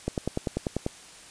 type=click train; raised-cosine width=2 ms; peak=-13 dBFS; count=9; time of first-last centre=0.08-0.864 s; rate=10.2 Hz; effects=white hiss -48 dBFS RMS until 1.3 s + resampled to 22050 Hz